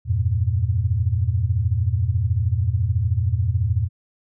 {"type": "chord", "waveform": "sine", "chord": "E diminished", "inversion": "none", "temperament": "equal with one note detuned", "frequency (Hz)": [84.33, 98, 116.54], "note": ["E2", "G2", "Bb2"], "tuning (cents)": [40, 0, 0], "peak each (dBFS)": -22, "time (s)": [0.05, 3.89], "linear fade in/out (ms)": 50, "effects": []}